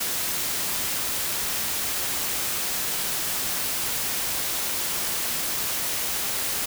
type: noise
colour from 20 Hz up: white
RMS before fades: -27 dBFS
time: 0-6.66 s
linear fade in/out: 10 ms
effects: none